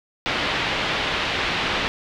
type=low-pass noise; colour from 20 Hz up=white; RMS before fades=-24 dBFS; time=0.26-1.88 s; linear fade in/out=0 ms; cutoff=3500 Hz; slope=24 dB/octave; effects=none